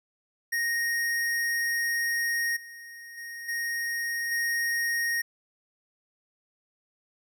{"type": "tone with level steps", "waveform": "square", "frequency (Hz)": 1864.7, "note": "A#6", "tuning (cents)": 0, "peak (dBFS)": [-26, -43, -38, -29, -26], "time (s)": [0.52, 5.22], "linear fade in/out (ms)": 10, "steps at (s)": [2.56, 3.17, 3.48, 4.31], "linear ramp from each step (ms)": 10, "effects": []}